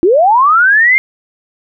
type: linear sweep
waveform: sine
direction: up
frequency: 317.7 to 2140 Hz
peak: -5 dBFS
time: 0.03-0.98 s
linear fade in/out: 0 ms
effects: none